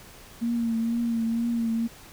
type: tone with vibrato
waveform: sine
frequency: 231.1 Hz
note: A#3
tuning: 15 cents flat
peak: -23 dBFS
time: 0.41-1.88 s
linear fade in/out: 20 ms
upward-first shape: triangle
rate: 2.1 Hz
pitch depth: 43 cents each way
effects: pink hiss -48 dBFS RMS until 2.12 s